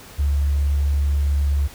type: tone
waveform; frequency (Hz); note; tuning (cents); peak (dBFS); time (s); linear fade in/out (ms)
sine; 71.2; C#2; +47; -16; 0.18-1.68; 20
effects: pink hiss -42 dBFS RMS until 1.74 s